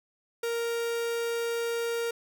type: tone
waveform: 45% pulse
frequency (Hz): 466.2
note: A#4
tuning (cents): 0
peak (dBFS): -28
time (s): 0.43-2.11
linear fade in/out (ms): 5
effects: none